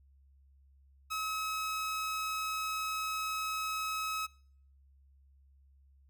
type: tone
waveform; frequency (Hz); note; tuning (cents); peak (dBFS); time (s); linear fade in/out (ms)
sawtooth; 1282; E6; -49; -30; 1.1-4.27; 20
effects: noise-tail reverb RT60 0.6 s tail -25 dB re dry + added 68 Hz sine -60 dBFS peak until 6.09 s